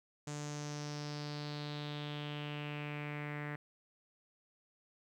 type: tone with low-pass filter sweep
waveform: sawtooth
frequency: 147.6 Hz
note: D3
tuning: 9 cents sharp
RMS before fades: -42 dBFS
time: 0.27-3.56 s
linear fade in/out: 5 ms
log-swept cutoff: 7200 to 1900 Hz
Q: 4.3
effects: 12-bit